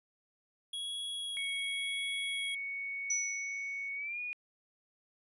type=tone with vibrato; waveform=square; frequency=3322 Hz; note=G#7; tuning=in tune; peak=-37 dBFS; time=0.73-2.55 s; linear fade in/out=5 ms; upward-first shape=sine; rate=0.92 Hz; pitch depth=9 cents each way
type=tone with pitch glide; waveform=sine; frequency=2224 to 2453 Hz; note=C#7 to D#7; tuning=+5 to -25 cents; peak=-36 dBFS; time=1.37-4.33 s; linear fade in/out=0 ms; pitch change=+170 cents; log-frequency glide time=3.95-4.2 s
type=tone with exponential decay; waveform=sine; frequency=5920 Hz; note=F#8; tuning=in tune; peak=-28 dBFS; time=3.1-3.89 s; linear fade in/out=5 ms; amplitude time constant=170 ms
effects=resampled to 24000 Hz